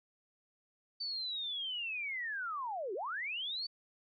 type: linear two-way sweep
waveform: sine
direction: down then up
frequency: 4584 to 350.6 to 4584 Hz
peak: -36 dBFS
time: 1-3.67 s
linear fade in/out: 10 ms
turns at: 2.94 s
effects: none